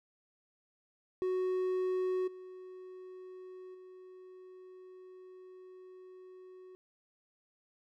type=tone with level steps; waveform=triangle; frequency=370 Hz; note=F#4; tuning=in tune; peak=-28 / -44 / -48 dBFS; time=1.22-6.75 s; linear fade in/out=0 ms; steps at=2.27 / 3.74 s; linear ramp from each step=10 ms; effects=none